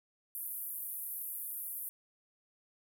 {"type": "band-pass noise", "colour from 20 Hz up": "pink", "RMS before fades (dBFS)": -41, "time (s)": [0.35, 1.89], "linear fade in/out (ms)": 0, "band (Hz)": [11000, 15000], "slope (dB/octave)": 48, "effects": []}